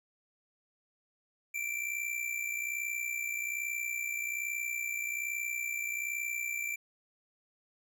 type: tone with amplitude modulation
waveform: square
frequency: 2349 Hz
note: D7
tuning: in tune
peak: -31 dBFS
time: 1.54-6.76 s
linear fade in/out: 10 ms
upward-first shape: sine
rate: 61.2 Hz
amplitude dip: 65%
effects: none